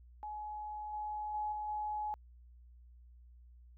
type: tone with level steps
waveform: sine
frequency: 845 Hz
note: G#5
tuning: 30 cents sharp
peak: -40 / -37 / -34 / -37 / -35 dBFS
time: 0.23-2.14 s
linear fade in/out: 0 ms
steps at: 0.93 / 1.34 / 1.52 / 1.68 s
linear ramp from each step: 5 ms
effects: added 60 Hz sine -55 dBFS peak until 3.77 s